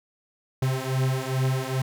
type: beating tone pair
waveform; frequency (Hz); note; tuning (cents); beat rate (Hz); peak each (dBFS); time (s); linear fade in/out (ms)
45% pulse; 130 / 132.4; C3 / C3; -11 / +21; 2.4; -26; 0.62-1.82; 5
effects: none